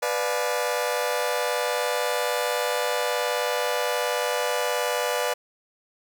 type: chord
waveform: sawtooth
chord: B diminished seventh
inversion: none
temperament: just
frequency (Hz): 493.9 / 592.7 / 711.2 / 853.4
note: B4 / D5 / F5 / Ab5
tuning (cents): 0 / +16 / +31 / +47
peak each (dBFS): -23 / -24 / -28 / -29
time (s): 0.02-5.34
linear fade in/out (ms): 10
effects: none